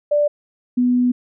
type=tone pair in turn; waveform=sine; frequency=588 / 247.2 Hz; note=D5 / B3; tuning=+2 / +2 cents; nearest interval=octave + minor third; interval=1500 cents; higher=first; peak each=-13 dBFS; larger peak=neither; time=0.11-0.28 / 0.77-1.12 s; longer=second; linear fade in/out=10 ms; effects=none